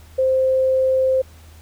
sine tone, 523 Hz, C5, 1 cent flat, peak -14 dBFS, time 0.18-1.22 s, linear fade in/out 10 ms, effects added 79 Hz sine -42 dBFS peak until 1.61 s + pink hiss -50 dBFS RMS until 1.61 s

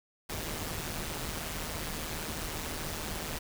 pink noise with amplitude modulation, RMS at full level -34 dBFS, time 0.29-3.39 s, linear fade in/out 10 ms, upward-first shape sine, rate 157 Hz, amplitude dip 65%, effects none

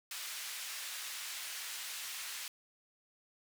pink band-pass noise, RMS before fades -43 dBFS, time 0.11-2.48 s, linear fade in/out 2 ms, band 2000 to 16000 Hz, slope 12 dB/octave, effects none

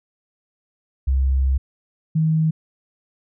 sine tone pair in turn, 66.5 / 158.53 Hz, C2 / D#3, +29 / +33 cents, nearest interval octave + minor third, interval 1504 cents, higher second, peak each -15 dBFS, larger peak neither, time 1.07-1.58 / 2.15-2.51 s, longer first, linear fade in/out 10 ms, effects none

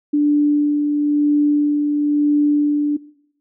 sine tone with tremolo, 293.7 Hz, D4, in tune, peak -11 dBFS, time 0.13-2.97 s, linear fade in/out 10 ms, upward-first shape sine, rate 0.99 Hz, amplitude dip 35%, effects noise-tail reverb RT60 0.7 s tail -20 dB re dry

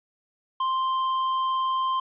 sine tone with tanh clipping, 1047 Hz, C6, 1 cent sharp, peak -24 dBFS, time 0.6-2 s, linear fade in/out 5 ms, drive 8 dB, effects resampled to 8000 Hz

